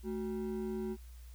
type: ring-modulated tone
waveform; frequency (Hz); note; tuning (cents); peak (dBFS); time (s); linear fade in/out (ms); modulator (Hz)
triangle; 293.7; D4; 0; -30; 0.03-0.97; 50; 77.3
effects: added 60 Hz sine -48 dBFS peak until 1.34 s + white hiss -64 dBFS RMS until 1.34 s